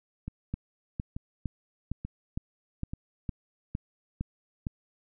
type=two click trains; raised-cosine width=5 ms; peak=-19 / -23 dBFS; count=10 / 4; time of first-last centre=0.54-4.668 / 0.28-2.935 s; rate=2.18 / 1.13 Hz; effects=none